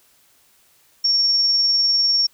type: tone with tremolo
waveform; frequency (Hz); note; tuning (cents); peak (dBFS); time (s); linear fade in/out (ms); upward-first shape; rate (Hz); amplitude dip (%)
sine; 5500; F8; -27; -13; 1.04-2.27; 10; triangle; 20; 30
effects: white hiss -57 dBFS RMS until 2.33 s